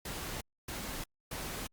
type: noise bursts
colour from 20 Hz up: pink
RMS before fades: -40 dBFS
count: 3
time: 0.05-1.67 s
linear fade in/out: 5 ms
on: 360 ms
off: 270 ms
effects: Opus 48 kbps